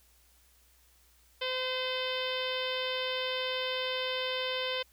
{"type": "harmonic tone", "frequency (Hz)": 513, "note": "C5", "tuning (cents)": -34, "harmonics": [1, 2, 3, 4, 5, 6, 7, 8, 9, 10], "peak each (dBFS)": [-35, -41, -42, -41, -41, -37, -39, -48, -48, -50], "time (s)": [1.41, 4.83], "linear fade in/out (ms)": 10, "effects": ["added 60 Hz sine -65 dBFS peak until 4.92 s", "white hiss -65 dBFS RMS until 4.92 s"]}